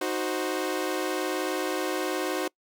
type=chord; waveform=sawtooth; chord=C diminished; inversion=first; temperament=equal; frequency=311.1 / 370 / 523.3 Hz; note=Eb4 / Gb4 / C5; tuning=0 / 0 / 0 cents; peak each=-28 / -26 / -29 dBFS; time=0.01-2.48 s; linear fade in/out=5 ms; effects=noise-tail reverb RT60 0.1 s tail -25 dB re dry